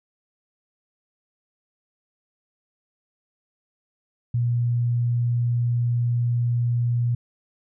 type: tone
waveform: sine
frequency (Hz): 119.9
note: A#2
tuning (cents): +49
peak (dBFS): -19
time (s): 4.34-7.15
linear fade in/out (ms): 5
effects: none